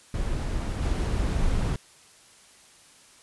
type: noise with level steps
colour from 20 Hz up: brown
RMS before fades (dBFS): -28 / -25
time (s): 0.14-1.76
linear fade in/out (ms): 2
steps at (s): 0.82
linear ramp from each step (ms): 2
effects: white hiss -54 dBFS RMS until 3.22 s + resampled to 24000 Hz